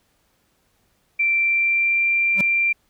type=tone with pitch glide; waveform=sine; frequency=2349 to 2367 Hz; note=D7 to D7; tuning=0 to +13 cents; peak=-16 dBFS; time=1.19-2.73 s; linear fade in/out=10 ms; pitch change=+13 cents; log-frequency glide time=1.34-2.07 s
type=tone with exponential growth; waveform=square; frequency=193.5 Hz; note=G3; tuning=22 cents flat; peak=-20 dBFS; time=2.33-2.41 s; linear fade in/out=2 ms; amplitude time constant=16 ms
effects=pink hiss -65 dBFS RMS until 2.89 s